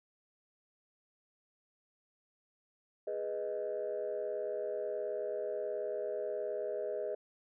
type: chord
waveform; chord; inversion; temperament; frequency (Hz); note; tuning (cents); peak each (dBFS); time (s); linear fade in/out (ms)
sine; G# minor; none; equal; 415.3 / 493.9 / 622.3; G#4 / B4 / D#5; 0 / 0 / 0; -38 / -39 / -37; 3.07-7.15; 5
effects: tanh soft clip ceiling -28 dBFS